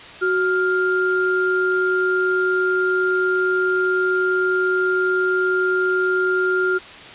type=tone pair together; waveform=sine; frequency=370.8 / 1400 Hz; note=F#4 / F6; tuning=+4 / +4 cents; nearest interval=octave + major seventh; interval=2300 cents; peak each=-19 dBFS; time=0.21-6.79 s; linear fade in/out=20 ms; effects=white hiss -38 dBFS RMS until 7.14 s + resampled to 8000 Hz